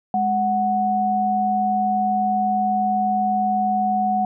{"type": "tone pair together", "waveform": "sine", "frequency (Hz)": [208.2, 740], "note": ["G#3", "F#5"], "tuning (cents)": [5, 0], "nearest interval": "octave + minor seventh", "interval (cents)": 2195, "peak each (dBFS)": [-24, -18], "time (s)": [0.14, 4.25], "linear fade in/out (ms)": 2, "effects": []}